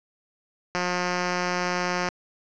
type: tone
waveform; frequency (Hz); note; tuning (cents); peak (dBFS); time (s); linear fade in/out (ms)
5% pulse; 178.9; F3; +42; -13; 0.75-2.09; 0
effects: resampled to 16000 Hz + 7-bit